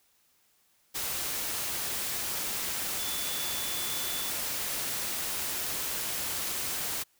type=tone in noise; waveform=sine; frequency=3471 Hz; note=A7; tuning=24 cents flat; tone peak=-39 dBFS; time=2.98-4.31 s; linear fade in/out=20 ms; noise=white; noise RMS=-33 dBFS; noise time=0.94-7.04 s; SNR=-9 dB; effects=white hiss -68 dBFS RMS until 7.19 s